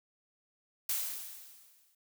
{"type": "noise with exponential decay", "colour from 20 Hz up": "blue", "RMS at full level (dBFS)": -31, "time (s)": [0.89, 1.95], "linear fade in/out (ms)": 5, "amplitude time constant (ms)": 230, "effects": []}